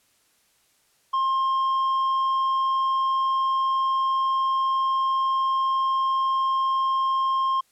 sine tone with tanh clipping, 1063 Hz, C6, 27 cents sharp, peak -21 dBFS, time 1.13-7.61 s, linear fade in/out 10 ms, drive 4 dB, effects white hiss -64 dBFS RMS until 7.71 s + low-pass 12000 Hz 12 dB/octave

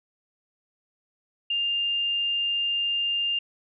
sine tone, 2803 Hz, F7, 6 cents sharp, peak -23 dBFS, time 1.5-3.39 s, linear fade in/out 5 ms, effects none

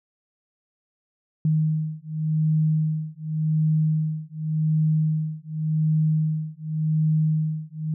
sine beating tone pair, 155.56 / 156.44 Hz, D#3 / D#3, 0 / +10 cents, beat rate 0.88 Hz, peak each -23 / -23 dBFS, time 1.45-7.94 s, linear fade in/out 2 ms, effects none

